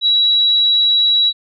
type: tone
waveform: sine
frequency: 3896 Hz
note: B7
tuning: 24 cents flat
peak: -10 dBFS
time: 0.01-1.33 s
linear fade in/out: 50 ms
effects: none